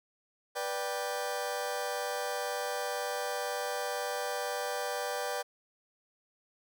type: chord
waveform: sawtooth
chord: G major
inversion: first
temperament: just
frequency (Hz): 490 / 588 / 784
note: B4 / D5 / G5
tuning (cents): -14 / +2 / 0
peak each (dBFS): -33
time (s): 0.55-5.43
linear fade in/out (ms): 20
effects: none